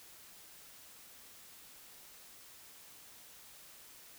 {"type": "silence", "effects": ["white hiss -56 dBFS RMS until 4.18 s"]}